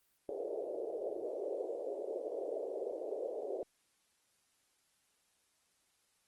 pink band-pass noise, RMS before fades -40 dBFS, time 0.29-3.63 s, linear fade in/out 0 ms, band 380 to 610 Hz, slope 48 dB/octave, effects white hiss -75 dBFS RMS until 6.27 s + Opus 24 kbps

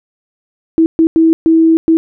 sine tone bursts at uneven times, 325.1 Hz, E4, 24 cents flat, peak -5 dBFS, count 5, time 0.78-0.86 / 0.99-1.07 / 1.16-1.33 / 1.46-1.77 / 1.88-1.97 s, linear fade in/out 0 ms, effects none

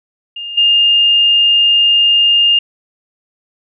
sine tone with level steps, 2820 Hz, F7, 16 cents sharp, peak -22 / -7 dBFS, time 0.36-2.59 s, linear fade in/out 5 ms, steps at 0.57 s, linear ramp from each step 10 ms, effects none

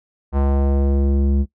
square tone with low-pass filter sweep, 69.3 Hz, C#2, in tune, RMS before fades -17 dBFS, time 0.32-1.46 s, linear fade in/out 50 ms, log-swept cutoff 970 to 240 Hz, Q 1.4, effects noise-tail reverb RT60 0.1 s tail -19 dB re dry

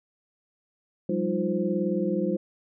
sine tone cluster, 180.9 / 200.1 / 313.1 / 350.3 / 520 Hz, F#3 / G3 / D#4 / F4 / C5, -39 / +36 / +11 / +5 / -11 cents, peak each -31 / -28 / -32 / -29 / -31 dBFS, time 1.09-2.37 s, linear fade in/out 5 ms, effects none

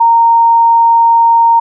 sine tone, 925 Hz, A#5, 14 cents flat, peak -4 dBFS, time 0-1.6 s, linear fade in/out 10 ms, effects none

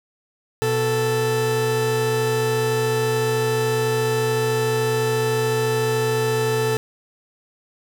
40% pulse tone pair together, 123.47 / 440 Hz, B2 / A4, 0 / 0 cents, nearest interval octave + minor seventh, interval 2200 cents, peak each -23 / -19 dBFS, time 0.62-6.77 s, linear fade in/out 0 ms, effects none

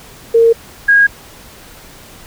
sine tone pair in turn, 459.3 / 1636.8 Hz, A#4 / G#6, -26 / -26 cents, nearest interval octave + minor seventh, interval 2200 cents, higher second, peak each -5 dBFS, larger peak neither, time 0.34-0.53 / 0.88-1.07 s, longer neither, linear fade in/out 10 ms, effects pink hiss -38 dBFS RMS until 2.26 s

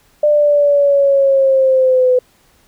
sine linear sweep, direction down, 598 to 501 Hz, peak -8 dBFS, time 0.23-2.19 s, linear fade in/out 5 ms, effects pink hiss -53 dBFS RMS until 2.67 s

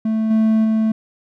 triangle tone with level steps, 220.1 Hz, A3, 1 cent sharp, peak -14 / -10 / -12 dBFS, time 0.05-0.92 s, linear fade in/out 5 ms, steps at 0.3 / 0.64 s, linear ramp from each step 10 ms, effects none

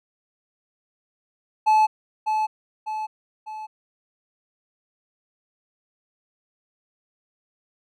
triangle tone with echo, 864 Hz, A5, 32 cents flat, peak -12 dBFS, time 1.66-1.87 s, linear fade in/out 20 ms, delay 600 ms, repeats 3, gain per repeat -6 dB, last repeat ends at 3.67 s, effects none

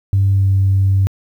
sine tone with pitch glide, 98 to 96.82 Hz, G2 to G2, 0 to -21 cents, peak -9 dBFS, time 0.13-1.07 s, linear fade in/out 0 ms, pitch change -21 cents, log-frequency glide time 0.33-0.47 s, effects tanh soft clip ceiling -6 dBFS + 8-bit

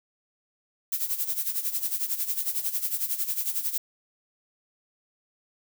violet noise with tremolo, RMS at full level -26 dBFS, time 0.92-3.78 s, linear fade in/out 5 ms, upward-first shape sine, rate 11 Hz, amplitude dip 75%, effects none

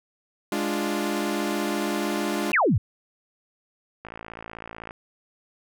sawtooth chord, D diminished, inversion second, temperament equal, 207.7 / 293.7 / 349.2 Hz, Ab3 / D4 / F4, 0 / 0 / 0 cents, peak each -25 dBFS, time 0.52-2.52 s, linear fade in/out 2 ms
sine exponential sweep, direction down, 2876 to 81.4 Hz, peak -17 dBFS, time 2.53-2.78 s, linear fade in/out 5 ms
click train, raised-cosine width 0.5 ms, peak -22 dBFS, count 49, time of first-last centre 4.05-4.909 s, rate 55.9 Hz
effects none

